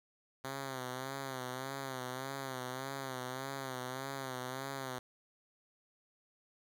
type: tone with vibrato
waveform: 5% pulse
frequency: 131.7 Hz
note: C3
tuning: 12 cents sharp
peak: -28 dBFS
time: 0.44-4.99 s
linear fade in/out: 5 ms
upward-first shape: sine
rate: 1.7 Hz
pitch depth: 73 cents each way
effects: none